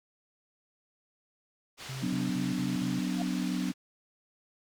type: low-pass noise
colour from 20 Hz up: white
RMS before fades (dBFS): -44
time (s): 1.77-3.74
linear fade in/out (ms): 50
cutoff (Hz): 4900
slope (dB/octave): 12
type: tone bursts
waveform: triangle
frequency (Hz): 132.2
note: C3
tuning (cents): +18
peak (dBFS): -34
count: 5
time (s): 1.89-2.994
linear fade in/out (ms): 5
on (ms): 180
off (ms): 51
type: chord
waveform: sine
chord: B minor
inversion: second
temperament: equal with one note detuned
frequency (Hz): 185 / 251 / 293.7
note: F#3 / B3 / D4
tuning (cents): 0 / +28 / 0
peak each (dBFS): -32 / -33 / -35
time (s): 2.02-3.72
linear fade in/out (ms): 10
type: tone with exponential growth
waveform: sine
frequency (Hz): 702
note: F5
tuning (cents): +9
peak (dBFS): -31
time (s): 3.13-3.22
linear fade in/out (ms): 1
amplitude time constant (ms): 19
effects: none